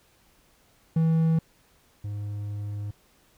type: tone pair in turn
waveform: triangle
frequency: 162.2 / 103.01 Hz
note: E3 / G#2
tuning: -28 / -14 cents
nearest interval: minor sixth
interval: 786 cents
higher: first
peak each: -17 / -28 dBFS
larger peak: first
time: 0.96-1.39 / 2.04-2.91 s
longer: second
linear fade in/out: 5 ms
effects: pink hiss -62 dBFS RMS until 3.37 s